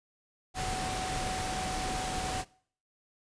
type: tone in noise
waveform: sine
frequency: 748 Hz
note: F#5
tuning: 19 cents sharp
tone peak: -35 dBFS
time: 0.54-2.45 s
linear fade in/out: 50 ms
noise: pink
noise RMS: -35 dBFS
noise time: 0.54-2.45 s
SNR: -3 dB
effects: noise-tail reverb RT60 0.5 s tail -21 dB re dry + resampled to 22050 Hz